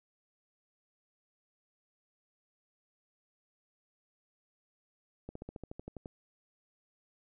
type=slowing click train; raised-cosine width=2 ms; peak=-29 dBFS; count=11; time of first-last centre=5.29-6.058 s; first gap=64 ms; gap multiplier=1.04; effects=none